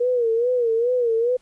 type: tone with vibrato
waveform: sine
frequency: 475.6 Hz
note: A#4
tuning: 35 cents sharp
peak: -17 dBFS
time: 0-1.37 s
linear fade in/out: 10 ms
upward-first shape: sine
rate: 2.4 Hz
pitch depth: 100 cents each way
effects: pink hiss -61 dBFS RMS until 1.41 s + resampled to 24000 Hz